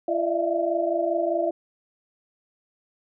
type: tone cluster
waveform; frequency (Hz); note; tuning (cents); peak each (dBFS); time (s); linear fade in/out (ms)
sine; 340.2 / 597 / 655 / 680; F4 / D5 / E5 / F5; -45 / +28 / -11 / -46; -27; 0.08-1.51; 5
effects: none

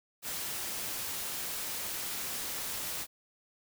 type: noise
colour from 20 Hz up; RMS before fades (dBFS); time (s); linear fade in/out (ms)
white; -37; 0.22-3.07; 50
effects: none

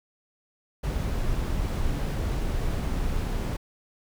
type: noise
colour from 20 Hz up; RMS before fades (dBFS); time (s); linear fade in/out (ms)
brown; -27; 0.83-3.57; 10
effects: none

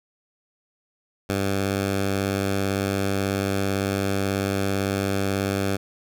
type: tone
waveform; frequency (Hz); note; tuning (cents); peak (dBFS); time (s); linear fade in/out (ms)
10% pulse; 98.1; G2; +2; -14; 1.29-5.77; 10
effects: none

